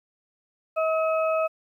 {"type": "harmonic tone", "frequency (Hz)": 639, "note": "D#5", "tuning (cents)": 46, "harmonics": [1, 2, 4], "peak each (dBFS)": [-22, -28, -34], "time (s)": [0.76, 1.48], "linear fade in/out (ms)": 20, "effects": ["10-bit"]}